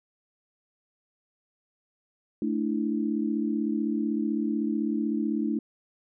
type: chord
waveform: sine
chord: A suspended fourth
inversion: none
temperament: equal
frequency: 220 / 293.7 / 329.6 Hz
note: A3 / D4 / E4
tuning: 0 / 0 / 0 cents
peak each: -28 / -29 / -31 dBFS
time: 2.42-5.59 s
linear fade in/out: 2 ms
effects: none